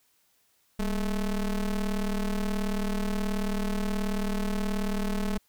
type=ring-modulated tone; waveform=square; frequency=108.6 Hz; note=A2; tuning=22 cents flat; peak=-24 dBFS; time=0.79-5.38 s; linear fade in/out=5 ms; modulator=89.3 Hz; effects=white hiss -68 dBFS RMS until 5.48 s